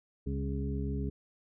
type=harmonic tone with a mistuned harmonic; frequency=69 Hz; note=C#2; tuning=7 cents flat; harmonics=1 / 2 / 3 / 4 / 6; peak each=-34 / -37 / -39 / -40 / -42 dBFS; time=0.26-1.1 s; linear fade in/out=10 ms; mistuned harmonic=3; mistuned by=-31 cents; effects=none